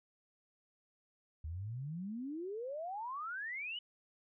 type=exponential sweep; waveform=sine; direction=up; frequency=74.2 to 3023 Hz; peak=-39 dBFS; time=1.44-3.79 s; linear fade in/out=5 ms; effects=none